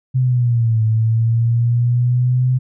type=linear two-way sweep; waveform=sine; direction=down then up; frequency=130 to 109.8 to 128.3 Hz; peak=-12 dBFS; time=0.14-2.59 s; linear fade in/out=20 ms; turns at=0.83 s; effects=none